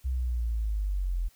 sine linear sweep, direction down, 65.41 to 41.34 Hz, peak -26 dBFS, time 0.04-1.29 s, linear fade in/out 20 ms, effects white hiss -62 dBFS RMS until 1.35 s

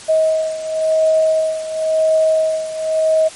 sine beating tone pair, 634 / 634.95 Hz, D#5 / D#5, +32 / +35 cents, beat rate 0.95 Hz, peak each -14 / -18 dBFS, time 0.08-3.29 s, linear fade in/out 20 ms, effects white hiss -35 dBFS RMS until 3.35 s + MP3 48 kbps

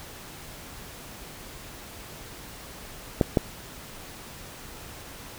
clicks, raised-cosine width 2 ms, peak -5 dBFS, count 2, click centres 3.212 / 3.372 s, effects pink hiss -43 dBFS RMS until 5.38 s

